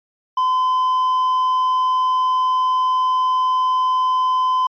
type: tone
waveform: triangle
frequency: 1021 Hz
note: C6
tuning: 43 cents flat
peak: -13 dBFS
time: 0.37-4.67 s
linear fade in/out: 5 ms
effects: resampled to 11025 Hz